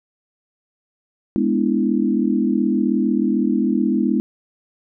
sine chord, E dominant seventh, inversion first, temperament equal, 207.7 / 246.9 / 293.7 / 329.6 Hz, G#3 / B3 / D4 / E4, 0 / 0 / 0 / 0 cents, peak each -20 / -20 / -23 / -22 dBFS, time 1.36-4.2 s, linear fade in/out 0 ms, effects none

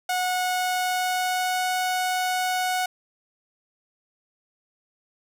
sawtooth tone with pitch glide, 731 to 736.5 Hz, F#5 to F#5, -21 to -8 cents, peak -19 dBFS, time 0.09-2.86 s, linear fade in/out 5 ms, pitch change +13 cents, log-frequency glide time 0.24-1.68 s, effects none

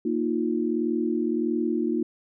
sine chord, Bb suspended fourth, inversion none, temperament equal with one note detuned, 233.1 / 311.1 / 352.7 Hz, Bb3 / Eb4 / F4, 0 / 0 / +17 cents, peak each -27 dBFS, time 0.05-2.03 s, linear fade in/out 5 ms, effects none

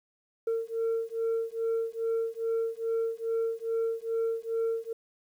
sine beating tone pair, 453.8 / 456.2 Hz, A#4 / A#4, -47 / -37 cents, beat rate 2.4 Hz, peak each -29 dBFS, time 0.47-4.93 s, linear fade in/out 5 ms, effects tanh soft clip ceiling -24 dBFS + 10-bit

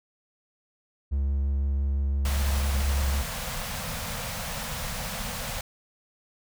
triangle tone with vibrato, 69.3 Hz, C#2, in tune, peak -21 dBFS, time 1.11-3.23 s, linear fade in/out 20 ms, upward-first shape triangle, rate 5.9 Hz, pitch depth 14 cents each way
pink band-stop noise, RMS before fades -33 dBFS, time 2.25-5.61 s, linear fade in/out 2 ms, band 240 to 470 Hz, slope 96 dB/octave
effects none

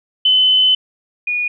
sine tone pair in turn, 3032 / 2452 Hz, F#7 / D#7, +42 / -26 cents, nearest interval major third, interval 368 cents, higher first, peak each -9 / -16 dBFS, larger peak first, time 0.25-0.75 / 1.27-1.48 s, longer first, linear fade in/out 5 ms, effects none

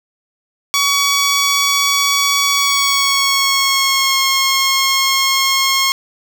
10% pulse tone with pitch glide, 1129 to 1079.3 Hz, C#6 to C#6, +31 to -47 cents, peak -4 dBFS, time 0.74-5.92 s, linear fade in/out 0 ms, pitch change -78 cents, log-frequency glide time 2.51-4.2 s, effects none

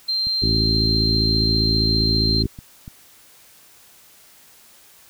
sine tone, 4154 Hz, C8, 13 cents flat, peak -19 dBFS, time 0.08-2.43 s, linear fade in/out 10 ms
click train, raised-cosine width 5 ms, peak -23 dBFS, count 10, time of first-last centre 0.27-2.879 s, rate 3.45 Hz
harmonic tone, 55 Hz, A1, in tune, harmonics 1 / 2 / 3 / 4 / 5 / 6 / 7, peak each -23 / -23 / -28 / -27 / -28 / -30 / -30 dBFS, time 0.42-2.47 s, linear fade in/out 5 ms
effects white hiss -50 dBFS RMS until 5.09 s

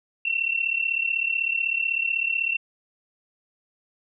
sine tone pair together, 2693 / 2729 Hz, E7 / F7, +36 / -41 cents, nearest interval unison, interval 23 cents, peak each -25 dBFS, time 0.25-2.57 s, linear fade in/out 5 ms, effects none

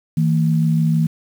sine tone pair together, 160.4 / 226.8 Hz, E3 / A#3, -47 / -47 cents, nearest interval tritone, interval 600 cents, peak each -14 / -21 dBFS, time 0.17-1.07 s, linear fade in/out 5 ms, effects 7-bit

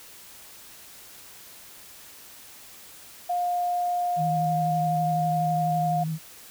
sine tone, 709 Hz, F5, 26 cents sharp, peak -23 dBFS, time 3.29-6.04 s, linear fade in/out 10 ms
sine tone with vibrato, 159.4 Hz, D#3, 42 cents sharp, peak -26 dBFS, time 4.16-6.19 s, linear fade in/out 50 ms, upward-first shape sine, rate 12 Hz, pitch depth 31 cents each way
effects white hiss -47 dBFS RMS until 6.5 s

